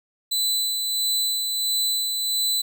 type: tone with tremolo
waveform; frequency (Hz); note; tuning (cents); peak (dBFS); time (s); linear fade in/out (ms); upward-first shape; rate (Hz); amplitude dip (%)
sawtooth; 4000; B7; +21; -17; 0.31-2.62; 10; sine; 1.5; 35
effects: none